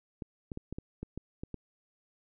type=clicks; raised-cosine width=3 ms; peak=-25 dBFS; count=9; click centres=0.222 / 0.518 / 0.574 / 0.726 / 0.785 / 1.03 / 1.176 / 1.435 / 1.543 s; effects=none